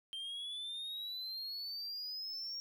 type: exponential sweep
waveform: triangle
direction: up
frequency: 3136 to 5588 Hz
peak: -39 dBFS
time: 0.13-2.6 s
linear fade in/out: 0 ms
effects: none